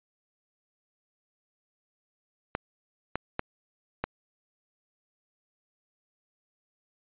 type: clicks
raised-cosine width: 0.5 ms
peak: -13 dBFS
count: 4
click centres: 2.551 / 3.156 / 3.394 / 4.04 s
effects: resampled to 8000 Hz